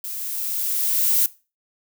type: noise with level ramp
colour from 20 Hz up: violet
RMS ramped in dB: -31 to -17 dBFS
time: 0.04-1.26 s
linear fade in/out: 2 ms
effects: noise-tail reverb RT60 0.3 s tail -19 dB re dry